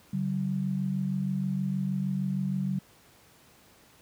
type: tone pair together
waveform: sine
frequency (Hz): 143.08 / 189.5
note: D3 / F#3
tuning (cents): -45 / +42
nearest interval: perfect fourth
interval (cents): 487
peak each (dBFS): -31 / -28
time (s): 0.13-2.79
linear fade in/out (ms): 5
effects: pink hiss -58 dBFS RMS until 4.01 s + high-pass 80 Hz 12 dB/octave